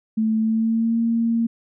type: tone with pitch glide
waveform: sine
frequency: 220 to 230.3 Hz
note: A3 to A#3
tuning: 0 to -21 cents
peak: -17 dBFS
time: 0.17-1.47 s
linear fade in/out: 10 ms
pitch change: +79 cents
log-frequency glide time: 0.39-0.99 s
effects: none